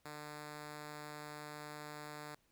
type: tone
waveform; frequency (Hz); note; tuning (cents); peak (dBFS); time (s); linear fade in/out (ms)
5% pulse; 149.5; D3; +31; -35; 0.05-2.35; 5
effects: pink hiss -75 dBFS RMS until 2.51 s